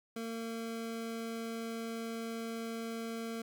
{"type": "tone", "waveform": "25% pulse", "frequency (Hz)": 227.9, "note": "A#3", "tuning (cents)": -39, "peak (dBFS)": -34, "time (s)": [0.16, 3.42], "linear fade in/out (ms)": 5, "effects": []}